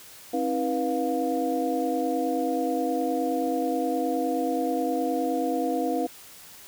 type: tone cluster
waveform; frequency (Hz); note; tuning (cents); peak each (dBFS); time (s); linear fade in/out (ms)
sine; 267.1 / 316.6 / 488 / 706; C4 / D#4 / B4 / F5; +36 / +30 / -21 / +19; -29; 0.33-6.07; 10
effects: white hiss -47 dBFS RMS until 6.67 s